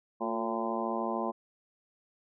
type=harmonic tone with a mistuned harmonic; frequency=113.5 Hz; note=A#2; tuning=46 cents flat; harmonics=2 / 3 / 4 / 5 / 6 / 7 / 8 / 9; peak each=-36 / -37 / -41 / -38 / -38 / -39 / -40 / -37 dBFS; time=0.2-1.32 s; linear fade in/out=20 ms; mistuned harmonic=3; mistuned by=+52 cents; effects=none